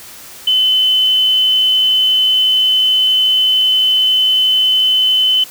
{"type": "tone", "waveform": "sine", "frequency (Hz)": 3037, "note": "F#7", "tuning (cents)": 44, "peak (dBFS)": -9, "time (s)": [0.47, 5.44], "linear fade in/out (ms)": 5, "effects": ["white hiss -35 dBFS RMS until 5.5 s"]}